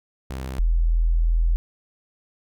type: tone pair in turn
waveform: sawtooth / sine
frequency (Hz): 65.41 / 41.41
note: C2 / E1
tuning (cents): 0 / +9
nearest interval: minor sixth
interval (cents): 791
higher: first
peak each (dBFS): -25 / -16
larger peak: second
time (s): 0.3-0.59 / 0.59-1.56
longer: second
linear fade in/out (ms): 0
effects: none